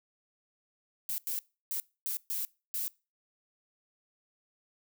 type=noise bursts at uneven times; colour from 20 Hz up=violet; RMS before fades=-34 dBFS; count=6; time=1.09-1.18 / 1.27-1.39 / 1.71-1.8 / 2.06-2.17 / 2.3-2.45 / 2.74-2.88 s; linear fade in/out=0 ms; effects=noise-tail reverb RT60 0.3 s tail -23 dB re dry